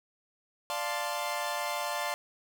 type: chord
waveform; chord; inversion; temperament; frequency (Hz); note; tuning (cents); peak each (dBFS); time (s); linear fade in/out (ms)
sawtooth; D minor seventh; none; equal; 587.3 / 698.5 / 880 / 1046.5; D5 / F5 / A5 / C6; 0 / 0 / 0 / 0; -33; 0.7-2.14; 0
effects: none